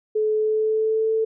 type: tone with pitch glide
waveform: sine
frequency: 430.4 to 442.8 Hz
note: A4 to A4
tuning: -38 to +11 cents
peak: -18 dBFS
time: 0.15-1.25 s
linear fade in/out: 10 ms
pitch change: +49 cents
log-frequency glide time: 0.35-1.12 s
effects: none